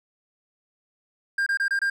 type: tone bursts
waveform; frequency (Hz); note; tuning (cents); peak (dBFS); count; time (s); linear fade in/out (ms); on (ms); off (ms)
triangle; 1600; G6; +35; -19; 5; 1.38-1.9; 5; 84; 25
effects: none